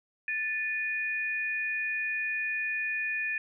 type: tone pair together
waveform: sine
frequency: 1760 / 2460 Hz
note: A6 / D#7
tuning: 0 / -20 cents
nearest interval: tritone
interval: 580 cents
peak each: -32 / -31 dBFS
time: 0.28-3.38 s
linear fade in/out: 2 ms
effects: none